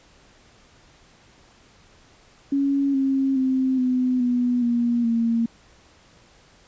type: tone with pitch steps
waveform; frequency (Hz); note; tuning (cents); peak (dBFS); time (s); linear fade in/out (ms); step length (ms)
sine; 278.1 / 269.6 / 261.3 / 253.3 / 245.5 / 237.9 / 230.6; C#4 / C#4 / C4 / B3 / B3 / A#3 / A#3; +6 / -48 / -2 / +44 / -10 / +35 / -19; -18; 2.52-5.46; 5; 420
effects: pink hiss -54 dBFS RMS until 6.67 s + resampled to 16000 Hz